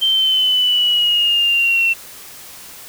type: exponential sweep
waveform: sine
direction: down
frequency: 3136 to 2700 Hz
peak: -12 dBFS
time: 0.01-1.94 s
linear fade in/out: 20 ms
effects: white hiss -37 dBFS RMS until 2.88 s